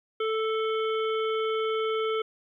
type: harmonic tone with a mistuned harmonic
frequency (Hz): 440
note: A4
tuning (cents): 0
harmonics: 1 / 3 / 5 / 7 / 8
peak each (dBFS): -26 / -32 / -39 / -39 / -46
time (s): 0.2-2.22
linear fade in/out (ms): 5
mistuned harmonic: 8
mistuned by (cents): -52
effects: 11-bit